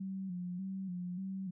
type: tone with vibrato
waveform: sine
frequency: 185 Hz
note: F#3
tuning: in tune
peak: -37 dBFS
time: 0-1.51 s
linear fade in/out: 10 ms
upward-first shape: square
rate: 1.7 Hz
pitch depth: 61 cents each way
effects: none